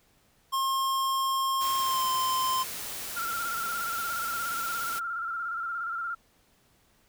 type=tone with pitch glide; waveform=square; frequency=1071 to 1038.7 Hz; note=C6 to C6; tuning=+40 to -13 cents; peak=-26 dBFS; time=0.52-2.64 s; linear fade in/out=20 ms; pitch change=-53 cents; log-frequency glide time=1.75-2.08 s
type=noise; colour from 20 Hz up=white; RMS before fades=-37 dBFS; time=1.6-5 s; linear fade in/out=20 ms
type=tone with vibrato; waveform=sine; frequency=1371 Hz; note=F6; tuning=32 cents flat; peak=-30 dBFS; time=3.16-6.15 s; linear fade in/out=10 ms; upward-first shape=square; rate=17 Hz; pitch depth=45 cents each way
effects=pink hiss -65 dBFS RMS until 7.08 s